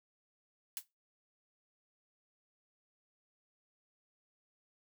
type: noise with exponential decay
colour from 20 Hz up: blue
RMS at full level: -35 dBFS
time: 0.77-0.84 s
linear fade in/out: 0 ms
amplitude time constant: 15 ms
effects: noise-tail reverb RT60 0.2 s tail -17 dB re dry